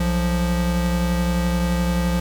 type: tone pair together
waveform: square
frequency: 62.07 / 174.61 Hz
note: B1 / F3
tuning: +9 / 0 cents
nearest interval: octave + tritone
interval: 1791 cents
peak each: -23 / -21 dBFS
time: 0-2.2 s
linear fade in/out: 5 ms
effects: 9-bit